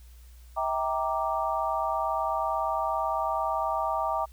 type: chord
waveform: sine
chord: E half-diminished seventh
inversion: none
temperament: equal with one note detuned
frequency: 646.1 / 784 / 932.3 / 1174.7 Hz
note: E5 / G5 / Bb5 / D6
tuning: -35 / 0 / 0 / 0 cents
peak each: -31 dBFS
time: 0.56-4.26 s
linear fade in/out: 20 ms
effects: added 60 Hz sine -47 dBFS peak until 4.32 s + white hiss -61 dBFS RMS until 4.32 s